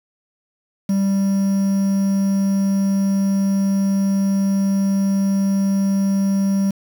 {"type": "tone with quantisation", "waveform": "triangle", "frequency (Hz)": 196, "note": "G3", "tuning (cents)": 0, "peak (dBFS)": -13, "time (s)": [0.89, 6.71], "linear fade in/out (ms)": 5, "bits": 6, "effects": []}